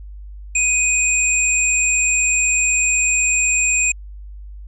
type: tone pair together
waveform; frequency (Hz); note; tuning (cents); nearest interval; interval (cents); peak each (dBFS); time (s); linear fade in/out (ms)
sine; 2500 / 7384; D#7 / A#8; +8 / -17; octave + perfect fifth; 1875; -17; 0.55-3.92; 5
effects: added 50 Hz sine -32 dBFS peak until 4.67 s